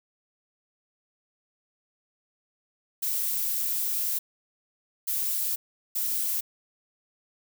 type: noise bursts at uneven times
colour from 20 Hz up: violet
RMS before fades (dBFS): -28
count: 3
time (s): 3.02-4.19 / 5.07-5.56 / 5.95-6.41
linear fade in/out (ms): 10
effects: none

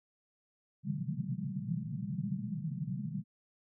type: band-pass noise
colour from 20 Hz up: white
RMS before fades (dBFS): -37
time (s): 0.83-3.24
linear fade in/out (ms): 50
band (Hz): 120 to 210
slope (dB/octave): 96
effects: none

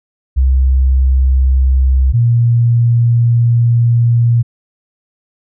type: tone pair in turn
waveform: sine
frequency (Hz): 65.41 / 118.11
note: C2 / A#2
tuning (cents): 0 / +23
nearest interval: minor seventh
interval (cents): 1023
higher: second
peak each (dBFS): -7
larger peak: neither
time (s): 0.36-2.13 / 2.13-4.43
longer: second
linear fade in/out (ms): 20
effects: none

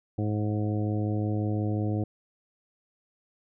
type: harmonic tone with a mistuned harmonic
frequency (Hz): 105.6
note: G#2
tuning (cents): +29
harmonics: 1 / 2 / 3 / 4 / 5 / 6 / 7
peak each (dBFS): -27 / -33 / -32 / -39 / -39 / -46 / -42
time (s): 0.18-2.04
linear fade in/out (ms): 5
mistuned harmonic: 7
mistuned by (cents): -16
effects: none

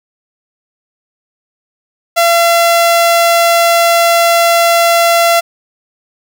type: tone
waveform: sawtooth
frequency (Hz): 680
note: F5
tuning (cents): -46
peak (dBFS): -3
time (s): 2.16-5.41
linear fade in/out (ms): 20
effects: none

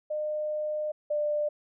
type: tone pair in turn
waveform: sine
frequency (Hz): 607 / 595.5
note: D#5 / D5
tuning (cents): -43 / +24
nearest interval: unison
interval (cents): 33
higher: first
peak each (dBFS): -28 / -25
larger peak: second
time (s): 0.1-0.92 / 1.1-1.49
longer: first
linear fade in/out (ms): 10
effects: none

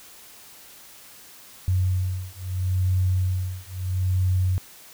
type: beating tone pair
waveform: sine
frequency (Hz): 92 / 92.76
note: F#2 / F#2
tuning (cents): -9 / +5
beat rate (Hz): 0.76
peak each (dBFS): -24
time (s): 1.68-4.58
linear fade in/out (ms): 0
effects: white hiss -47 dBFS RMS until 4.93 s

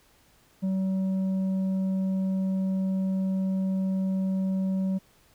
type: tone with tanh clipping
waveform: sine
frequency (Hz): 190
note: F#3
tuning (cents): +46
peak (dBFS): -25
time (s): 0.62-4.99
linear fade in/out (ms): 20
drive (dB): 5
effects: pink hiss -61 dBFS RMS until 5.34 s

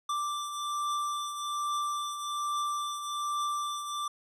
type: beating tone pair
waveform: square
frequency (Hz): 1176 / 1177.2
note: D6 / D6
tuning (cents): +2 / +4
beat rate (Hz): 1.2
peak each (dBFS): -32 / -40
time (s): 0.09-4.08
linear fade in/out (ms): 5
effects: low-pass 11000 Hz 12 dB/octave

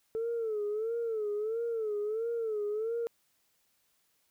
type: tone with vibrato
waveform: sine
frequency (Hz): 440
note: A4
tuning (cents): 0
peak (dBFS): -29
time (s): 0.15-3.07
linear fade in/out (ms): 0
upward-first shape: sine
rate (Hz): 1.5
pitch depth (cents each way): 110
effects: tanh soft clip ceiling -27 dBFS + white hiss -73 dBFS RMS until 4.3 s

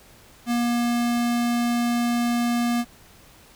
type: tone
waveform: square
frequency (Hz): 238.4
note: A#3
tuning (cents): +39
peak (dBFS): -21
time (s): 0.46-2.85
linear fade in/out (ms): 50
effects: pink hiss -51 dBFS RMS until 3.55 s

